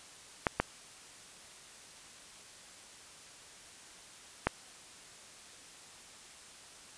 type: clicks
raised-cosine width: 0.5 ms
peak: -11 dBFS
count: 3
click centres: 0.468 / 0.6 / 4.47 s
effects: white hiss -53 dBFS RMS until 6.97 s + resampled to 22050 Hz